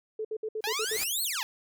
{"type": "tone bursts", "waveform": "sine", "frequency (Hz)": 435.3, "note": "A4", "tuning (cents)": -19, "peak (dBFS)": -30, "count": 7, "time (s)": [0.19, 0.968], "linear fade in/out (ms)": 5, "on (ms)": 58, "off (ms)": 62}
{"type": "noise with exponential growth", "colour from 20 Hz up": "white", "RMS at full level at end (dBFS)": -32, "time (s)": [0.61, 1.04], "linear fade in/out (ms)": 5, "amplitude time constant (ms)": 93}
{"type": "exponential two-way sweep", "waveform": "10% pulse", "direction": "up then down", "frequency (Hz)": [795, 4435, 818], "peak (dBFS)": -21, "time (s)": [0.64, 1.43], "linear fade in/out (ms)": 0, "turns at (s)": 1.23}
{"effects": []}